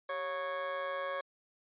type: tone with amplitude modulation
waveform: 20% pulse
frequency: 552 Hz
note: C#5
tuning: 7 cents flat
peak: -27 dBFS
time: 0.09-1.21 s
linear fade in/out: 5 ms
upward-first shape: sine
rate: 162 Hz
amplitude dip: 55%
effects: resampled to 8000 Hz